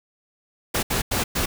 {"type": "noise bursts at uneven times", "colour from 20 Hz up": "pink", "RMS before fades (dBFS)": -23, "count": 4, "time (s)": [[0.74, 0.83], [0.9, 1.02], [1.11, 1.24], [1.35, 1.46]], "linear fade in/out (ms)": 10, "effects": []}